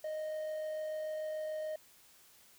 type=tone with amplitude modulation; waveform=triangle; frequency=620 Hz; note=D#5; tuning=6 cents flat; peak=-33 dBFS; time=0.04-1.76 s; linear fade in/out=5 ms; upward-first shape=sine; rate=46.8 Hz; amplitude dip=25%; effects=white hiss -62 dBFS RMS until 2.58 s